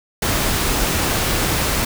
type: noise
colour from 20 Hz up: pink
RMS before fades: -19 dBFS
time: 0.22-1.85 s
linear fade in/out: 5 ms
effects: none